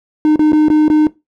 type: tone with dropouts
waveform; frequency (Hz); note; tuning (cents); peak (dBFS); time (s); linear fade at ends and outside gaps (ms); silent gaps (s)
triangle; 305.8; D#4; -30; -5; 0.25-1.07; 1; 0.359-0.393 / 0.521-0.531 / 0.684-0.701 / 0.881-0.9
effects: noise-tail reverb RT60 0.2 s tail -18 dB re dry